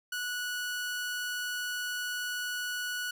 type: tone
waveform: sawtooth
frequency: 1471 Hz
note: F#6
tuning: 11 cents flat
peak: -29 dBFS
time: 0.12-3.11 s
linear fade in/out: 5 ms
effects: none